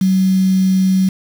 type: tone with quantisation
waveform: sine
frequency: 188.7 Hz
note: F#3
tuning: 34 cents sharp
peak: -10 dBFS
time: 0.01-1.09 s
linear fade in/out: 5 ms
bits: 5
effects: none